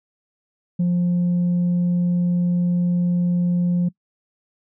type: tone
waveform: sine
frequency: 176.1 Hz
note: F3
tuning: 15 cents sharp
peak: -14 dBFS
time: 0.79-3.89 s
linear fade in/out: 10 ms
effects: noise-tail reverb RT60 0.1 s tail -23 dB re dry + tanh soft clip ceiling -15 dBFS